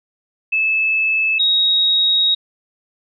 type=tone pair in turn; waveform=sine; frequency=2612 / 3782 Hz; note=E7 / A#7; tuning=-17 / +24 cents; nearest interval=tritone; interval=641 cents; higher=second; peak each=-14 / -12 dBFS; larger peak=second; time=0.52-1.39 / 1.39-2.35 s; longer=second; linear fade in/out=10 ms; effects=none